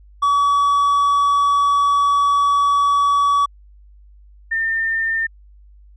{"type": "tone pair in turn", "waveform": ["triangle", "sine"], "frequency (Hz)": [1138, 1806.5], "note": ["C#6", "A6"], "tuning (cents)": [45, 45], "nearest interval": "minor sixth", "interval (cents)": 800, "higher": "second", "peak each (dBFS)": [-11, -17], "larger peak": "first", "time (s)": [[0.22, 3.46], [4.51, 5.27]], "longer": "first", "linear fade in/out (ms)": 10, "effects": ["added 50 Hz sine -43 dBFS peak until 5.96 s", "resampled to 24000 Hz"]}